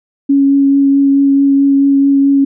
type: tone with vibrato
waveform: sine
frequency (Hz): 277.2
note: C#4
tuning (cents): 0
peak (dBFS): -6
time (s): 0.29-2.45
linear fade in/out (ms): 10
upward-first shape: triangle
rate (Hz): 4.6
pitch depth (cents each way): 12
effects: none